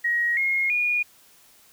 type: tone with pitch steps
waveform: sine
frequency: 1893 / 2150 / 2441 Hz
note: A#6 / C7 / D#7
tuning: +26 / +47 / -34 cents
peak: -20 dBFS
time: 0.04-1.03 s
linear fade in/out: 10 ms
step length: 330 ms
effects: white hiss -55 dBFS RMS until 1.72 s